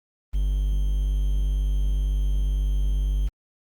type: tone with quantisation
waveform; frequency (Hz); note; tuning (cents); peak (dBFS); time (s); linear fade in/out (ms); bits
triangle; 49; G1; 0; -18; 0.33-3.29; 20; 8
effects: Opus 32 kbps